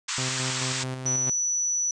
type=band-pass noise; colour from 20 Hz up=white; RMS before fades=-30 dBFS; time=0.08-0.84 s; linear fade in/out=10 ms; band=890 to 8200 Hz; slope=96 dB/octave
type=tone with tremolo; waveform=sawtooth; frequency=129.6 Hz; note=C3; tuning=16 cents flat; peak=-25 dBFS; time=0.18-1.3 s; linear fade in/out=2 ms; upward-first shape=square; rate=4.6 Hz; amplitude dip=40%
type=tone; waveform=sine; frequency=5930 Hz; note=F#8; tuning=3 cents sharp; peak=-23 dBFS; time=1.06-1.91 s; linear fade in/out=2 ms
effects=resampled to 22050 Hz